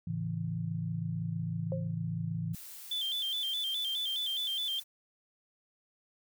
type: chord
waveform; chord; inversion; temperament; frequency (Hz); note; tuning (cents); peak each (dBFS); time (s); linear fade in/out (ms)
sine; A major; none; equal with one note detuned; 109.18 / 138.59 / 164.81; A2 / C#3 / E3; -13 / 0 / 0; -37 / -40 / -34; 0.07-2.55; 5
type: tone with exponential decay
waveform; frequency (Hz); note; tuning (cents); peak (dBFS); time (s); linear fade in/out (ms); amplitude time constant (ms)
sine; 531; C5; +25; -31; 1.72-1.94; 1; 47
type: noise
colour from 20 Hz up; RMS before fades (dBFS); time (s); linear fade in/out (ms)
blue; -47; 2.53-4.84; 20
type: tone with vibrato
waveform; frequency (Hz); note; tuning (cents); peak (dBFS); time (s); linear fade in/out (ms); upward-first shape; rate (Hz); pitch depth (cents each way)
sine; 3322; G#7; 0; -31; 2.91-4.8; 5; square; 4.8; 82
effects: none